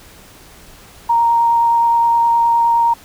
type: tone with vibrato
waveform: sine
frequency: 932.3 Hz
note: A#5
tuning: in tune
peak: -10 dBFS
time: 1.09-2.94 s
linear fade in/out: 10 ms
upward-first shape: sine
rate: 9.6 Hz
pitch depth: 8 cents each way
effects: pink hiss -42 dBFS RMS until 3.04 s